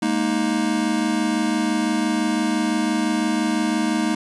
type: chord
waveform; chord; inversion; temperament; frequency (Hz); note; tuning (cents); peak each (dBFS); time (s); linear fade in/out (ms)
square; Ab suspended second; none; just; 207.7 / 233.6 / 311.5; Ab3 / Bb3 / Eb4; 0 / +4 / +2; -26 / -24 / -23; 0.02-4.15; 5
effects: resampled to 24000 Hz